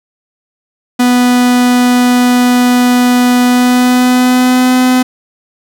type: tone with pitch glide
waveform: 45% pulse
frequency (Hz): 246.9 to 253.5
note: B3 to B3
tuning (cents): 0 to +45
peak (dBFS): -6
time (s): 0.99-5.03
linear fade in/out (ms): 10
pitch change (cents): +45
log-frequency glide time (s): 3.45-4.74
effects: none